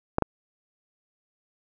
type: clicks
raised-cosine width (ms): 1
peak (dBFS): -7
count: 2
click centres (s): 0.184 / 0.223
effects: none